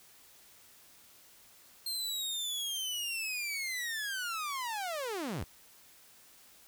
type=linear sweep; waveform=sawtooth; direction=down; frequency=4203 to 61 Hz; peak=-31 dBFS; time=1.86-5.44 s; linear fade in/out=5 ms; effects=white hiss -59 dBFS RMS until 6.67 s